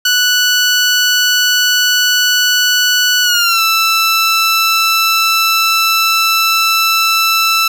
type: tone with pitch glide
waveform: 15% pulse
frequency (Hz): 1480 to 1326.2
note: F#6 to E6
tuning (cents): 0 to +10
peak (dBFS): -3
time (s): 0.05-7.68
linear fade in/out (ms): 5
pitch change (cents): -190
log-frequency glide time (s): 3.23-3.62
effects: none